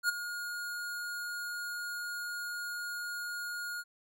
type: tone with ADSR envelope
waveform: square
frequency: 1432 Hz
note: F6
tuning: 43 cents sharp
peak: -25 dBFS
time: 0.03-3.84 s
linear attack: 59 ms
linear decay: 16 ms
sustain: -12 dB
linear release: 44 ms
effects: none